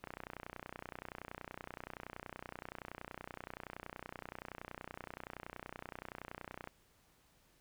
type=click train; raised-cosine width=0.5 ms; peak=-29 dBFS; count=204; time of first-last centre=0.04-6.674 s; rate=30.6 Hz; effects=pink hiss -70 dBFS RMS until 7.6 s